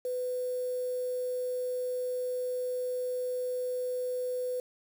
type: tone with quantisation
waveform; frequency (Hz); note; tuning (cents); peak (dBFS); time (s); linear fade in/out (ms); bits
sine; 500; B4; +21; -30; 0.05-4.6; 2; 8
effects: none